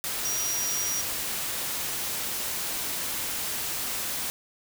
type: tone in noise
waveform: sine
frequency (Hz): 5750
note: F8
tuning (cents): +50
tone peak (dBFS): -28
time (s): 0.25-1.01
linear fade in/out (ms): 0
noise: white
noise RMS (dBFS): -31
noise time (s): 0.04-4.3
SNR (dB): 0
effects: none